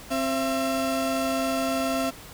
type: tone pair together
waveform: 35% pulse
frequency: 264.9 / 673 Hz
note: C4 / E5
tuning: +22 / +36 cents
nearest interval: octave + major third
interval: 1614 cents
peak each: -25 dBFS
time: 0.1-2.11 s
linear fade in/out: 20 ms
effects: pink hiss -44 dBFS RMS until 2.33 s